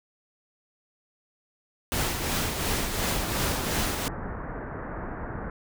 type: noise with tremolo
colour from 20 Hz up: pink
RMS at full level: -26 dBFS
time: 1.92-4.08 s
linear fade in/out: 0 ms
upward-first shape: triangle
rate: 2.8 Hz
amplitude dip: 50%
type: low-pass noise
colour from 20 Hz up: pink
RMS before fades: -35 dBFS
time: 3.02-5.5 s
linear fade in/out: 2 ms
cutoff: 1800 Hz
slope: 48 dB/octave
effects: none